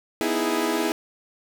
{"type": "chord", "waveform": "sawtooth", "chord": "E major seventh", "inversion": "second", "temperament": "equal", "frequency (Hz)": [246.9, 311.1, 329.6, 415.3], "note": ["B3", "D#4", "E4", "G#4"], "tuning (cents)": [0, 0, 0, 0], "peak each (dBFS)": [-26, -25, -22, -23], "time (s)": [0.21, 0.92], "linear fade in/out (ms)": 0, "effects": []}